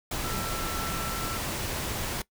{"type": "tone in noise", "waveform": "sine", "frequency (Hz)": 1337, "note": "E6", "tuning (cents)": 24, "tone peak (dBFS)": -36, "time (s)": [0.24, 1.38], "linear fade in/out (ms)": 5, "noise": "pink", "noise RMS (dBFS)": -32, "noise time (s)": [0.11, 2.22], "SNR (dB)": -7, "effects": ["noise-tail reverb RT60 0.1 s tail -20 dB re dry"]}